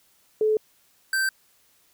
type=tone pair in turn; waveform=sine / square; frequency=431.7 / 1557.6 Hz; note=A4 / G6; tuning=-33 / -12 cents; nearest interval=octave + minor seventh; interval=2221 cents; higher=second; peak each=-18 / -22 dBFS; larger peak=first; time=0.41-0.57 / 1.13-1.29 s; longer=neither; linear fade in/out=2 ms; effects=white hiss -62 dBFS RMS until 1.93 s